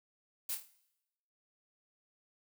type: noise with echo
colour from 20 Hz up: blue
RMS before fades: -37 dBFS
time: 0.49-0.55 s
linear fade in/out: 5 ms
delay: 26 ms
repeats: 6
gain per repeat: -6 dB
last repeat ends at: 0.706 s
effects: noise-tail reverb RT60 0.9 s tail -19 dB re dry

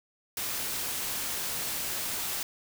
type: noise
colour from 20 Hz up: white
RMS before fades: -33 dBFS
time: 0.37-2.43 s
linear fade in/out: 2 ms
effects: none

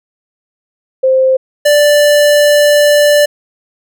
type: tone pair in turn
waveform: sine / square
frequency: 523.3 / 587.4 Hz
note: C5 / D5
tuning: 0 / 0 cents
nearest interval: major second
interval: 200 cents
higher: second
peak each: -6 dBFS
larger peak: neither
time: 1.03-1.37 / 1.65-3.26 s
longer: second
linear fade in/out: 10 ms
effects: none

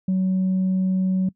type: tone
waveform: sine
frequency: 187.3 Hz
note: F#3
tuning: 21 cents sharp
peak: -16 dBFS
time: 0.08-1.29 s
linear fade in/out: 5 ms
effects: noise-tail reverb RT60 0.1 s tail -22 dB re dry + tanh soft clip ceiling -16 dBFS

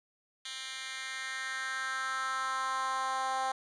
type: tone with high-pass filter sweep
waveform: 10% pulse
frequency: 263.3 Hz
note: C4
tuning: 11 cents sharp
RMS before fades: -35 dBFS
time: 0.45-3.52 s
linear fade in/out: 5 ms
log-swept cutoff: 2800 to 780 Hz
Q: 3
effects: resampled to 22050 Hz

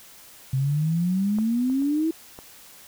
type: exponential sweep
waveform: sine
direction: up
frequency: 129.6 to 329.6 Hz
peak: -20 dBFS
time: 0.53-2.11 s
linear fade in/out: 5 ms
type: clicks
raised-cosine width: 1 ms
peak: -23 / -30 / -33 / -26 dBFS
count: 4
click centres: 1.386 / 1.699 / 1.821 / 2.389 s
effects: white hiss -48 dBFS RMS until 2.87 s

